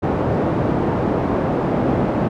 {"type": "band-pass noise", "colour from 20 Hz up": "pink", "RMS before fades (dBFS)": -19, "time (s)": [0.02, 2.29], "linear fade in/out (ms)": 20, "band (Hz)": [120, 730], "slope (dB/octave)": 12, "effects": []}